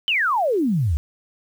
sine exponential sweep, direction down, 3129 to 67.9 Hz, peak -17 dBFS, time 0.08-0.97 s, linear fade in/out 0 ms, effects 8-bit

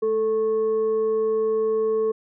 sine tone with frequency modulation, 440 Hz, A4, in tune, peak -19 dBFS, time 0.02-2.12 s, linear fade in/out 10 ms, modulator 655 Hz, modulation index 0.28, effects none

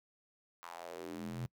square tone with high-pass filter sweep, 42.63 Hz, F1, 41 cents flat, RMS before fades -44 dBFS, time 0.63-1.46 s, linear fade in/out 0 ms, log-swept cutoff 1100 to 120 Hz, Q 3.2, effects noise-tail reverb RT60 0.1 s tail -25 dB re dry

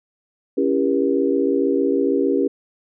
sine chord, C# diminished seventh, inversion none, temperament just, 277.2 / 332.6 / 399.1 / 479 Hz, C#4 / E4 / G4 / Bb4, 0 / +16 / +31 / +47 cents, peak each -20 / -24 / -20 / -23 dBFS, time 0.57-2.48 s, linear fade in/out 10 ms, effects none

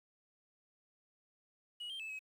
sine tone with pitch steps, 2911 / 3169 / 2619 / 2551 Hz, F#7 / G7 / E7 / D#7, -29 / +18 / -12 / +43 cents, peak -39 dBFS, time 1.8-2.192 s, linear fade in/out 10 ms, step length 98 ms, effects tanh soft clip ceiling -40 dBFS + 11-bit

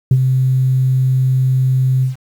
sine tone with ADSR envelope, 130 Hz, C3, 11 cents flat, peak -3 dBFS, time 0.11-2.16 s, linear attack 4 ms, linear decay 54 ms, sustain -7 dB, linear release 130 ms, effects tanh soft clip ceiling -4 dBFS + 7-bit

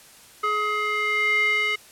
square tone with band-pass filter sweep, 421.9 Hz, G#4, 27 cents sharp, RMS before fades -23 dBFS, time 0.43-1.76 s, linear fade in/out 10 ms, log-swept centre 1500 to 2400 Hz, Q 5.8, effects white hiss -49 dBFS RMS until 1.91 s + low-pass 12000 Hz 12 dB/octave

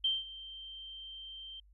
sine tone with ADSR envelope, 3136 Hz, G7, in tune, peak -26 dBFS, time 0.04-1.6 s, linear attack 7 ms, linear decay 190 ms, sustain -18 dB, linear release 4 ms, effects added 50 Hz sine -59 dBFS peak until 1.73 s

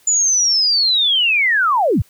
sine linear sweep, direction down, 7040 to 52.6 Hz, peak -12 dBFS, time 0.07-2.02 s, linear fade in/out 5 ms, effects white hiss -53 dBFS RMS until 2.09 s

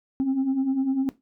sine beating tone pair, 258.9 / 268.9 Hz, C4 / C4, -18 / +47 cents, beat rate 10 Hz, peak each -27 / -20 dBFS, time 0.2-1.09 s, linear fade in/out 0 ms, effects noise-tail reverb RT60 0.2 s tail -17 dB re dry + tanh soft clip ceiling -18 dBFS

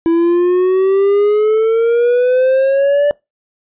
triangle exponential sweep, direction up, 329.6 to 586 Hz, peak -7 dBFS, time 0.06-3.11 s, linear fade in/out 0 ms, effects noise-tail reverb RT60 0.2 s tail -23 dB re dry + resampled to 8000 Hz

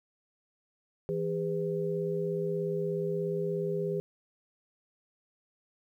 sine tone cluster, 164.9 / 406.2 / 503 Hz, E3 / G#4 / B4, +1 / -38 / +32 cents, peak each -34 / -31 / -36 dBFS, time 1.09-4 s, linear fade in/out 0 ms, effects 11-bit

